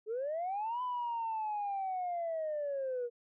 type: linear two-way sweep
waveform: sine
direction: up then down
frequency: 415.3 to 1008 to 471.6 Hz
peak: -32 dBFS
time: 0.06-3.1 s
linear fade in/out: 50 ms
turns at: 0.82 s
effects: tanh soft clip ceiling -30 dBFS